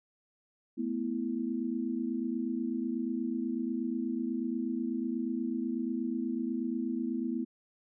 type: chord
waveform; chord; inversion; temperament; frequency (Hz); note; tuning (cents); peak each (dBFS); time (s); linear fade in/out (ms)
sine; A suspended second; none; equal with one note detuned; 220 / 248.2 / 329.6; A3 / B3 / E4; 0 / +9 / 0; -36 / -33 / -36; 0.77-7.45; 20
effects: none